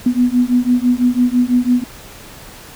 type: beating tone pair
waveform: sine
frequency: 243.8 / 249.8 Hz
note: B3 / B3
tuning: -22 / +20 cents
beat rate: 6 Hz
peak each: -14 dBFS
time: 0.06-1.84 s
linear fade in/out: 5 ms
effects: pink hiss -37 dBFS RMS until 2.75 s